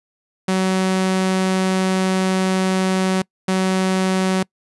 sawtooth tone bursts at uneven times, 188 Hz, F#3, 28 cents sharp, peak -12 dBFS, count 2, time 0.48-3.22 / 3.48-4.43 s, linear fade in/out 5 ms, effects noise-tail reverb RT60 0.1 s tail -26 dB re dry + resampled to 24000 Hz

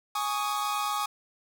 45% pulse chord, Ab suspended fourth, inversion none, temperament equal with one note detuned, 830.6 / 1117.1 / 1244.5 Hz, Ab5 / Db6 / Eb6, 0 / +13 / 0 cents, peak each -32 dBFS, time 0.15-1.06 s, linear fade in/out 5 ms, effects none

